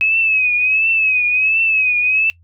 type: tone with vibrato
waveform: sine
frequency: 2557 Hz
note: D#7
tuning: 47 cents sharp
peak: -12 dBFS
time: 0.01-2.3 s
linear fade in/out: 0 ms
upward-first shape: triangle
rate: 1.4 Hz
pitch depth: 90 cents each way
effects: noise-tail reverb RT60 0.1 s tail -20 dB re dry + added 85 Hz sine -47 dBFS peak until 2.43 s